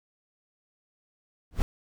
brown noise with exponential growth, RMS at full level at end -19 dBFS, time 1.51-1.62 s, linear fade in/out 0 ms, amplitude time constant 23 ms, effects none

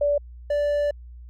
sine / triangle tone pair in turn, 579 / 583.4 Hz, D5 / D5, -25 / -12 cents, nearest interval unison, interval 13 cents, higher second, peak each -18 dBFS, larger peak neither, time 0.01-0.18 / 0.5-0.91 s, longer second, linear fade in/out 5 ms, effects added 60 Hz sine -39 dBFS peak until 1.29 s

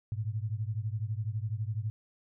sine beating tone pair, 103.83 / 115.83 Hz, G#2 / A#2, 0 / -11 cents, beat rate 12 Hz, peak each -33 / -35 dBFS, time 0.12-1.9 s, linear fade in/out 0 ms, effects none

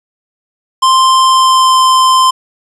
square tone with pitch glide, 1046.5 to 1038.7 Hz, C6 to C6, 0 to -13 cents, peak -6 dBFS, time 0.82-2.31 s, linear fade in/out 10 ms, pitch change -13 cents, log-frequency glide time 1.28-1.79 s, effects resampled to 24000 Hz + 7-bit

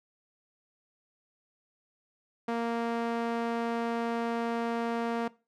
sawtooth tone with band-pass filter, 232.5 Hz, A#3, 4 cents flat, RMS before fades -31 dBFS, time 2.48-5.28 s, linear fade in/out 5 ms, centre 680 Hz, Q 0.63, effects noise-tail reverb RT60 0.3 s tail -20 dB re dry

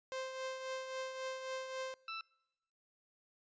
sawtooth tone with tremolo, 523 Hz, C5, 1 cent flat, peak -34 dBFS, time 0.12-1.94 s, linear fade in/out 0 ms, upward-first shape triangle, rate 3.7 Hz, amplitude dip 55%
20% pulse tone, 1325 Hz, E6, 9 cents sharp, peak -36 dBFS, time 2.08-2.21 s, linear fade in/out 2 ms
effects noise-tail reverb RT60 1.0 s tail -26 dB re dry + resampled to 16000 Hz

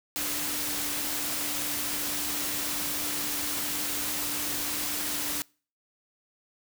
sine tone in noise, 293.7 Hz, D4, in tune, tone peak -41 dBFS, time 0.16-5.42 s, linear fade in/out 0 ms, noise white, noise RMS -31 dBFS, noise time 0.16-5.42 s, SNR -13 dB, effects noise-tail reverb RT60 0.4 s tail -25 dB re dry

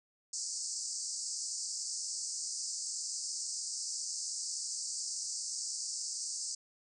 white band-pass noise, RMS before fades -39 dBFS, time 0.33-6.55 s, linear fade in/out 5 ms, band 4600 to 8500 Hz, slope 96 dB/octave, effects none

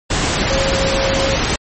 sine tone in noise, 541 Hz, C#5, 42 cents flat, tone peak -18 dBFS, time 0.5-1.36 s, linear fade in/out 5 ms, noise pink, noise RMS -17 dBFS, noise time 0.1-1.56 s, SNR -4 dB, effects MP3 32 kbps

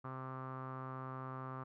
sawtooth tone with low-pass filter, 130.81 Hz, C3, in tune, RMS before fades -45 dBFS, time 0.04-1.64 s, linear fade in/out 10 ms, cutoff 1200 Hz, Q 6.1, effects none

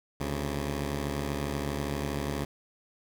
10% pulse tone pair together, 72.5 / 136.86 Hz, D2 / C#3, -22 / -22 cents, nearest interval major seventh, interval 1100 cents, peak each -23 / -28 dBFS, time 0.2-2.45 s, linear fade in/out 5 ms, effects none

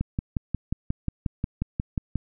click train, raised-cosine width 5 ms, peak -13 dBFS, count 13, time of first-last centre 0.01-2.157 s, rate 5.59 Hz, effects none

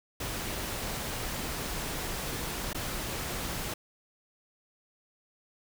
pink noise with dropouts, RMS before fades -35 dBFS, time 0.2-3.74 s, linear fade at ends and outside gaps 5 ms, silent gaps 2.732-2.746 s, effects none

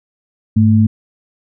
sine tone pair together, 103.33 / 219.7 Hz, G#2 / A3, -8 / -2 cents, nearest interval octave + minor second, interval 1306 cents, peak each -10 dBFS, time 0.56-0.87 s, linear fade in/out 10 ms, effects none

